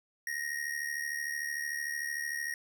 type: tone with amplitude modulation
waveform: square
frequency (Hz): 1873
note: A#6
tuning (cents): +8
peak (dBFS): -31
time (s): 0.27-2.54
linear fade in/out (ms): 2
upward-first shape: sine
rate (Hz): 73.3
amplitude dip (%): 70
effects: none